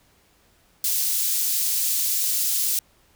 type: high-pass noise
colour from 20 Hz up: white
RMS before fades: -23 dBFS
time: 0.84-2.79 s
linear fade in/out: 2 ms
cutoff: 4800 Hz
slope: 12 dB/octave
effects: pink hiss -60 dBFS RMS until 3.15 s